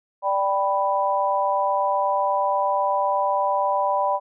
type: chord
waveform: sine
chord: G major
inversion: second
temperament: equal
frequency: 587.3 / 784 / 987.8 Hz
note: D5 / G5 / B5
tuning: 0 / 0 / 0 cents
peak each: -24 / -24 / -22 dBFS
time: 0.22-4.2 s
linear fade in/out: 50 ms
effects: none